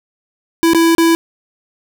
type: tone with dropouts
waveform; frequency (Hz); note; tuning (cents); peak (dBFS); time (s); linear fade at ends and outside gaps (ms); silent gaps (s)
square; 331.4; E4; +9; -9; 0.63-1.15; 0; 0.734-0.747 / 0.95-0.982
effects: none